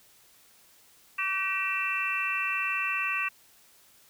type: harmonic tone with a mistuned harmonic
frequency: 382.8 Hz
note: G4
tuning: 41 cents flat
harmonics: 3 / 4 / 5 / 6 / 7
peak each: -34 / -36 / -36 / -36 / -29 dBFS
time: 1.18-3.29 s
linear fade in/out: 10 ms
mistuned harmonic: 6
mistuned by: +57 cents
effects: white hiss -59 dBFS RMS until 4.09 s